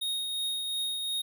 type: tone with tremolo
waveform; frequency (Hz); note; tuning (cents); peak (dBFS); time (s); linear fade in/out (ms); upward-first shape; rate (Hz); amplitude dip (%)
square; 3729; A#7; 0; -29; 0.01-1.22; 10; triangle; 2.8; 35
effects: none